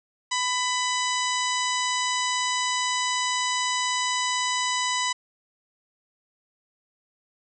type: harmonic tone with a mistuned harmonic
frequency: 998 Hz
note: B5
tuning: 18 cents sharp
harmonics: 1 / 2 / 3 / 4 / 5 / 6 / 7 / 8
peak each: -27 / -30 / -32 / -33 / -34 / -35 / -35 / -36 dBFS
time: 0.31-5.13 s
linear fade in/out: 10 ms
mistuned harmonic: 4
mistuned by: -26 cents
effects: none